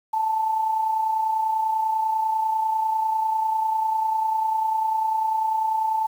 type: tone with amplitude modulation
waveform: sine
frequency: 880 Hz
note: A5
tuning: in tune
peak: -18 dBFS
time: 0.13-6.07 s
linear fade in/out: 10 ms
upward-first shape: sine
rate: 30.1 Hz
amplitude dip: 45%
effects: 8-bit